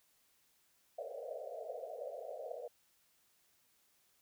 pink band-pass noise, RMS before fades -45 dBFS, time 0.98-2.68 s, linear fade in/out 5 ms, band 460 to 700 Hz, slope 96 dB/octave, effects white hiss -73 dBFS RMS until 4.21 s

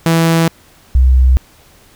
sawtooth / sine tone pair in turn, 164.81 / 64.06 Hz, E3 / C2, 0 / -36 cents, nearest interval octave + major third, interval 1636 cents, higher first, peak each -5 dBFS, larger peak neither, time 0.06-0.48 / 0.95-1.37 s, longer neither, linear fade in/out 0 ms, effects pink hiss -46 dBFS RMS until 1.95 s

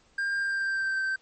triangle tone with pitch glide, 1600 to 1555.3 Hz, G6 to G6, +35 to -14 cents, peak -24 dBFS, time 0.18-1.16 s, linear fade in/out 5 ms, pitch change -49 cents, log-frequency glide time 0.36-1 s, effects pink hiss -63 dBFS RMS until 1.21 s + MP3 32 kbps

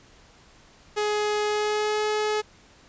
sawtooth tone with pitch glide, 419.9 to 425.3 Hz, G#4 to G#4, +19 to +41 cents, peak -19 dBFS, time 0.96-2.42 s, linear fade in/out 20 ms, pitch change +22 cents, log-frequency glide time 1.46-2.03 s, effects pink hiss -54 dBFS RMS until 2.88 s + resampled to 16000 Hz

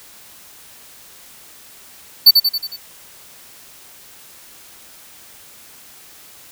square tone with echo, 4500 Hz, C#8, 25 cents sharp, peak -3 dBFS, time 2.26-2.31 s, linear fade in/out 10 ms, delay 91 ms, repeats 5, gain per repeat -5 dB, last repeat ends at 2.765 s, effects white hiss -43 dBFS RMS until 6.51 s

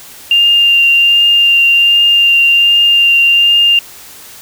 sine tone with vibrato, 2794 Hz, F7, in tune, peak -5 dBFS, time 0.31-3.79 s, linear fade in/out 2 ms, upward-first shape triangle, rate 1.3 Hz, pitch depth 14 cents each way, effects white hiss -34 dBFS RMS until 4.41 s

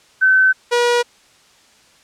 sine / sawtooth tone pair in turn, 1528 / 481.3 Hz, G6 / B4, -45 / -45 cents, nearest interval octave + minor sixth, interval 2000 cents, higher first, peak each -9 dBFS, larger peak neither, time 0.21-0.53 / 0.71-1.03 s, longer neither, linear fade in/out 20 ms, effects white hiss -51 dBFS RMS until 2.03 s + low-pass 7000 Hz 12 dB/octave

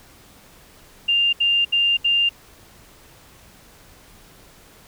sine tone bursts, 2797 Hz, F7, 2 cents sharp, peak -15 dBFS, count 4, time 1.08-2.293 s, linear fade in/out 10 ms, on 250 ms, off 71 ms, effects pink hiss -49 dBFS RMS until 4.87 s

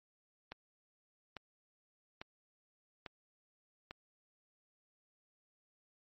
click train, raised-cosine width 0.3 ms, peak -28 dBFS, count 5, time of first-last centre 0.52-3.91 s, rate 1.18 Hz, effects MP3 32 kbps

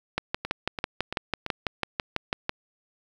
two click trains, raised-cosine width 0.3 ms, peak -9 / -15 dBFS, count 15 / 4, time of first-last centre 0.18-2.494 / 0.45-1.464 s, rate 6.05 / 2.96 Hz, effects 8-bit

